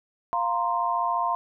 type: chord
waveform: sine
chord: F suspended fourth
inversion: none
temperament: equal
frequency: 698.5 / 932.3 / 1046.5 Hz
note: F5 / Bb5 / C6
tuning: 0 / 0 / 0 cents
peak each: -28 / -27 / -26 dBFS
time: 0.33-1.35 s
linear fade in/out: 0 ms
effects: none